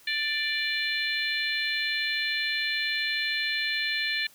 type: harmonic tone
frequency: 589 Hz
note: D5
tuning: 5 cents sharp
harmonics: 3 / 4 / 5 / 6 / 7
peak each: -30 / -31 / -36 / -34 / -33 dBFS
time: 0.07-4.27 s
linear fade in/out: 5 ms
effects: white hiss -56 dBFS RMS until 4.34 s